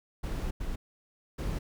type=noise bursts at uneven times; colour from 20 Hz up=brown; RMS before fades=-33 dBFS; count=3; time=0.23-0.51 / 0.6-0.76 / 1.38-1.59 s; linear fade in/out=10 ms; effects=none